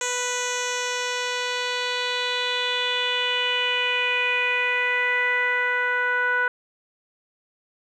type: tone with low-pass filter sweep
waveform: 10% pulse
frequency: 493.9 Hz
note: B4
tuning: in tune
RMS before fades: -24 dBFS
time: 0.01-6.48 s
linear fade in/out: 2 ms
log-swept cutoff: 6900 to 1500 Hz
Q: 4.2
effects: none